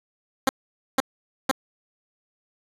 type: tone bursts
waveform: 10% pulse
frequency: 265.4 Hz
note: C4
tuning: 25 cents sharp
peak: -9 dBFS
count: 3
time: 0.47-1.513 s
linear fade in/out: 2 ms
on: 21 ms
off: 490 ms
effects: resampled to 32000 Hz